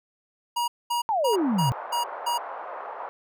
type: tone bursts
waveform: square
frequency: 954 Hz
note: A#5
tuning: 40 cents sharp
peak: -24 dBFS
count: 6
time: 0.56-2.38 s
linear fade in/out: 10 ms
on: 120 ms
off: 220 ms
type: exponential sweep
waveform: sine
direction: down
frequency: 932.3 to 116.54 Hz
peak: -21 dBFS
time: 1.09-1.72 s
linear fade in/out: 0 ms
type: band-pass noise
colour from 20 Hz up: white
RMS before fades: -36 dBFS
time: 1.33-3.09 s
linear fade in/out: 0 ms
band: 580 to 1100 Hz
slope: 24 dB/octave
effects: none